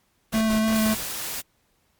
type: noise with tremolo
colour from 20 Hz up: pink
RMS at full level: -32 dBFS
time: 0.32-1.04 s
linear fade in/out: 10 ms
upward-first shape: square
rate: 5.6 Hz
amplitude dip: 65%
type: tone with vibrato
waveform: square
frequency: 219.3 Hz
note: A3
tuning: 6 cents flat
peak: -20 dBFS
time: 0.33-0.95 s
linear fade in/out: 20 ms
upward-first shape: square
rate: 3.3 Hz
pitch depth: 11 cents each way
type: noise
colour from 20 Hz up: white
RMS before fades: -31 dBFS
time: 0.74-1.42 s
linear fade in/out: 20 ms
effects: pink hiss -67 dBFS RMS until 1.99 s + MP3 96 kbps